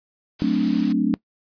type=noise; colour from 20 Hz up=white; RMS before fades=-35 dBFS; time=0.39-0.93 s; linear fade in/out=10 ms
type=chord; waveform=sine; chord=D dominant seventh; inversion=first; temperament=equal; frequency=185 / 220 / 261.6 / 293.7 Hz; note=F#3 / A3 / C4 / D4; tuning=0 / 0 / 0 / 0 cents; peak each=-25 / -22 / -23 / -22 dBFS; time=0.42-1.14 s; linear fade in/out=0 ms
effects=noise-tail reverb RT60 0.1 s tail -21 dB re dry + resampled to 11025 Hz